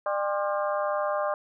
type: harmonic tone with a mistuned harmonic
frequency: 200.3 Hz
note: G3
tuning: 38 cents sharp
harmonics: 3 / 4 / 5 / 6 / 7 / 8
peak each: -27 / -33 / -33 / -33 / -40 / -41 dBFS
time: 0.06-1.34 s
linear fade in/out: 2 ms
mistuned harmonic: 5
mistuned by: +100 cents
effects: none